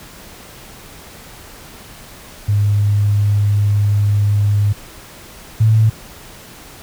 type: tone pair in turn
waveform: sine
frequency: 102.7 / 110.04 Hz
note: G#2 / A2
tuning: -19 / +1 cents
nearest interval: minor second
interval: 120 cents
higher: second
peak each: -11 / -8 dBFS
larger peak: second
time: 2.48-4.73 / 5.6-5.9 s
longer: first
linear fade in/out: 10 ms
effects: pink hiss -38 dBFS RMS until 6.82 s